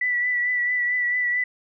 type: tone with vibrato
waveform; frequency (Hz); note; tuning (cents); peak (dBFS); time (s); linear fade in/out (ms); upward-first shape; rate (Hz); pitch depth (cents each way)
sine; 1968; B6; -7; -20; 0.01-1.44; 5; triangle; 4.5; 31
effects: none